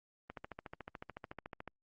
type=click train; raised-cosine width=0.5 ms; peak=-29 dBFS; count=20; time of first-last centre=0.3-1.677 s; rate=13.8 Hz; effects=Opus 24 kbps